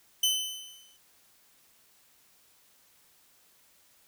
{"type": "tone with exponential decay", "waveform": "sawtooth", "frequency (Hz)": 3037, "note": "F#7", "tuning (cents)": 44, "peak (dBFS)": -18, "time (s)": [0.23, 0.97], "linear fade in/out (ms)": 5, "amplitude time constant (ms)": 160, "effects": ["white hiss -63 dBFS RMS until 4.07 s"]}